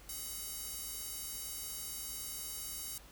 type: tone with high-pass filter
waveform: square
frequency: 426.7 Hz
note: G#4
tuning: 47 cents sharp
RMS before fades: -43 dBFS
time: 0.09-2.98 s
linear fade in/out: 2 ms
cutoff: 7600 Hz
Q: 0.76
effects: added 50 Hz sine -58 dBFS peak until 3.11 s + pink hiss -58 dBFS RMS until 3.11 s